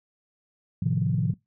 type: chord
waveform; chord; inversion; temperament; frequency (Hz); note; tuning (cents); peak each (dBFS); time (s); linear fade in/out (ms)
sine; F dominant seventh; first; equal; 110 / 130.81 / 155.56 / 174.61; A2 / C3 / Eb3 / F3; 0 / 0 / 0 / 0; -27; 0.82-1.34; 5
effects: noise-tail reverb RT60 0.2 s tail -23 dB re dry + tanh soft clip ceiling -12 dBFS